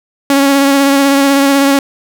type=tone with vibrato; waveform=sawtooth; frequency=277.3 Hz; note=C#4; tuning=1 cent sharp; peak=-3 dBFS; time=0.3-1.79 s; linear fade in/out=2 ms; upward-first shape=sine; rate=16 Hz; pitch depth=22 cents each way; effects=none